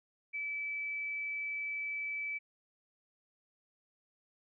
sine tone, 2306 Hz, D7, 32 cents flat, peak -35 dBFS, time 0.33-2.39 s, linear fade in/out 20 ms, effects none

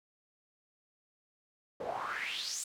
pink noise with band-pass filter sweep, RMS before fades -38 dBFS, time 1.8-2.64 s, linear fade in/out 5 ms, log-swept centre 500 to 8200 Hz, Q 5.2, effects none

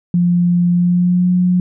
sine tone with pitch glide, 175.2 to 180.13 Hz, F3 to F#3, +6 to -46 cents, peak -10 dBFS, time 0.14-1.6 s, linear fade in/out 2 ms, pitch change +48 cents, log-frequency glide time 0.72-1.3 s, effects none

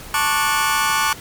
sawtooth chord, D major seventh, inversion second, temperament just, 881 / 1101.2 / 1174.7 / 1468.3 Hz, A5 / C#6 / D6 / F#6, +2 / -12 / 0 / -14 cents, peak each -18 dBFS, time 0.14-1.13 s, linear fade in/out 2 ms, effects pink hiss -37 dBFS RMS until 1.2 s + MP3 96 kbps

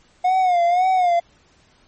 triangle tone with vibrato, 720 Hz, F#5, 47 cents flat, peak -12 dBFS, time 0.24-1.2 s, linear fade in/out 10 ms, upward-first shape sine, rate 1.9 Hz, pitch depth 83 cents each way, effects pink hiss -56 dBFS RMS until 1.87 s + MP3 32 kbps

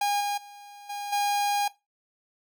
45% pulse tone with level steps, 815 Hz, G#5, 33 cents flat, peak -23 / -26 / -44 / -32 / -23 dBFS, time 0.01-1.68 s, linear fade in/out 5 ms, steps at 0.2 / 0.37 / 0.89 / 1.12 s, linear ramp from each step 10 ms, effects noise-tail reverb RT60 0.2 s tail -17 dB re dry

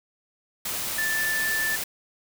sine tone in noise, 1760 Hz, A6, in tune, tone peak -24 dBFS, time 0.98-1.76 s, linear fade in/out 5 ms, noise white, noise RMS -30 dBFS, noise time 0.65-1.84 s, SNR +3 dB, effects none

